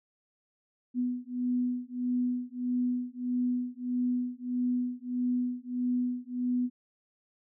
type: beating tone pair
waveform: sine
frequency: 246.9 / 248.5 Hz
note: B3 / B3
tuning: 0 / +11 cents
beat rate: 1.6 Hz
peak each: -31 dBFS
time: 0.94-6.7 s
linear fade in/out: 50 ms
effects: none